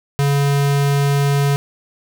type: tone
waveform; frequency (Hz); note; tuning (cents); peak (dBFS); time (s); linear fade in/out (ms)
square; 141.3; C#3; +34; -14; 0.19-1.56; 0
effects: none